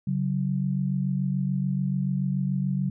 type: tone pair together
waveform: sine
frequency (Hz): 139.85 / 186.8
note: C#3 / F#3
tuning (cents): +16 / +17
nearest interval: perfect fourth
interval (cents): 501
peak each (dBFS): -26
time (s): 0.07-2.9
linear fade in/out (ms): 5
effects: none